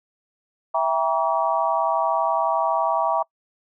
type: chord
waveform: sine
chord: E diminished seventh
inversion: none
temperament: just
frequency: 659.3 / 791.1 / 949.3 / 1139.2 Hz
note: E5 / G5 / Bb5 / Db6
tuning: 0 / +16 / +31 / +47 cents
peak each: -23 / -25 / -23 / -25 dBFS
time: 0.74-3.23 s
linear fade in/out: 10 ms
effects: noise-tail reverb RT60 0.1 s tail -26 dB re dry